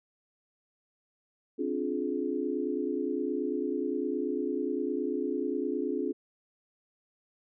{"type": "chord", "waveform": "sine", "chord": "D half-diminished seventh", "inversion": "third", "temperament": "just", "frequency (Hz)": [264.3, 293.7, 352.4, 422.9], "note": ["C4", "D4", "F4", "Ab4"], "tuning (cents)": [18, 0, 16, 31], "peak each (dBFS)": -34, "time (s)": [1.58, 6.13], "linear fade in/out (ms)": 20, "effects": []}